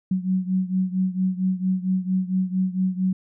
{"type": "beating tone pair", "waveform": "sine", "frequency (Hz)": [185, 189.4], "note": ["F#3", "F#3"], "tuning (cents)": [0, 41], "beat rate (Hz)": 4.4, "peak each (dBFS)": [-22, -25], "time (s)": [0.11, 3.13], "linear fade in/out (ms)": 5, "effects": []}